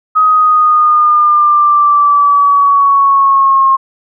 sine linear sweep, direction down, 1262 to 1071 Hz, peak -5 dBFS, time 0.15-3.77 s, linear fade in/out 20 ms, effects none

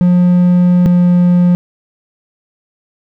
triangle tone pair in turn, 178.1 / 177.07 Hz, F3 / F3, +34 / +24 cents, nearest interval unison, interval 10 cents, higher first, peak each -4 dBFS, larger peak neither, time 0.01-0.86 / 0.86-1.55 s, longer first, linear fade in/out 0 ms, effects none

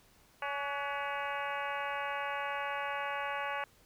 harmonic tone with a mistuned harmonic, 282.5 Hz, C#4, 33 cents sharp, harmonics 2 / 3 / 4 / 5 / 6 / 7 / 8 / 9 / 10, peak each -42 / -39 / -40 / -42 / -44 / -45 / -46 / -46 / -49 dBFS, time 0.42-3.64 s, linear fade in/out 2 ms, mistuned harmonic 5, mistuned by +79 cents, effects pink hiss -64 dBFS RMS until 3.85 s

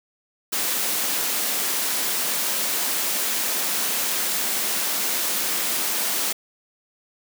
white high-pass noise, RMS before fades -24 dBFS, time 0.52-6.33 s, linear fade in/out 10 ms, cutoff 180 Hz, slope 48 dB/octave, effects none

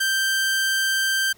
sawtooth tone, 1568 Hz, G6, in tune, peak -16 dBFS, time 0-1.33 s, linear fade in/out 10 ms, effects pink hiss -55 dBFS RMS until 1.37 s

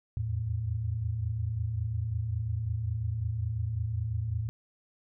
sine tone cluster, 82.5 / 88 / 111.6 Hz, E2 / F2 / A2, +2 / +14 / +25 cents, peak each -35 / -39 / -30 dBFS, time 0.17-4.49 s, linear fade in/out 0 ms, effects none

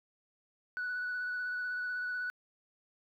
sine tone with vibrato, 1480 Hz, F#6, in tune, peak -32 dBFS, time 0.77-2.3 s, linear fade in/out 0 ms, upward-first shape square, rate 16 Hz, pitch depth 13 cents each way, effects tanh soft clip ceiling -31 dBFS + 12-bit

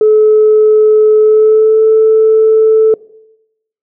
sine tone with pitch glide, 430 to 439.3 Hz, A4 to A4, -40 to -3 cents, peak -3 dBFS, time 0.01-2.94 s, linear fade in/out 2 ms, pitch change +37 cents, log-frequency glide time 1.2-1.83 s, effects noise-tail reverb RT60 0.9 s tail -22 dB re dry + tanh soft clip ceiling 0 dBFS

